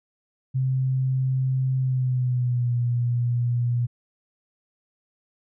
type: tone with pitch glide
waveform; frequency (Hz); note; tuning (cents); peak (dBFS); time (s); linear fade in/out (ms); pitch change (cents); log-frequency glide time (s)
sine; 130.81 to 120.65; C3 to B2; 0 to -40; -20; 0.54-3.87; 20; -140; 1.78-2.74
effects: none